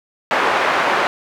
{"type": "band-pass noise", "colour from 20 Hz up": "pink", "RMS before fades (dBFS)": -17, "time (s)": [0.31, 1.07], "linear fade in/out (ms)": 0, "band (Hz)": [620, 1800], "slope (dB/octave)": 12, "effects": []}